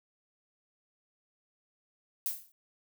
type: noise with exponential decay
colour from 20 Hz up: violet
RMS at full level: -29 dBFS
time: 2.26-2.52 s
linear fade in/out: 1 ms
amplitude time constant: 56 ms
effects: none